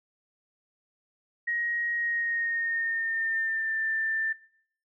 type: tone with pitch glide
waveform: sine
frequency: 1886 to 1781.2 Hz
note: A#6 to A6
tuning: +20 to +21 cents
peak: -26 dBFS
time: 1.47-4.33 s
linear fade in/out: 10 ms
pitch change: -99 cents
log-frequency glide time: 1.94-3.75 s
effects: noise-tail reverb RT60 0.6 s tail -21 dB re dry